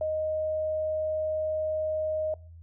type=tone; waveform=sine; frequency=622.3 Hz; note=D#5; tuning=in tune; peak=-26 dBFS; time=0.01-2.34 s; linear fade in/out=2 ms; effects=noise-tail reverb RT60 0.4 s tail -23 dB re dry + added 83 Hz sine -45 dBFS peak until 2.62 s